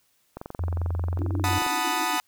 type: click train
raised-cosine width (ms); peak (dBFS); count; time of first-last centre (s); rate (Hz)
1; -21; 30; 0.37-1.665; 22.4
type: tone with pitch glide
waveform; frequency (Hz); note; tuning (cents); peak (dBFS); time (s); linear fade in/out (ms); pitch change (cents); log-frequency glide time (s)
sine; 85.4 to 92.06; F2 to F#2; -38 to -8; -24; 0.59-1.59; 10; +130; 1.09-1.3
type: band-pass noise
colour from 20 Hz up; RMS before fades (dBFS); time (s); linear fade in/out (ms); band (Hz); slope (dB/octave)
white; -35; 1.19-2.18; 0; 280 to 350; 96
type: chord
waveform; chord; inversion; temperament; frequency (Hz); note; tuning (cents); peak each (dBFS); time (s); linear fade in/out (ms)
sawtooth; B dominant seventh; second; equal; 740 / 880 / 987.8 / 1244.5; F#5 / A5 / B5 / D#6; 0 / 0 / 0 / 0; -26; 1.44-2.2; 0
effects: white hiss -67 dBFS RMS until 2.27 s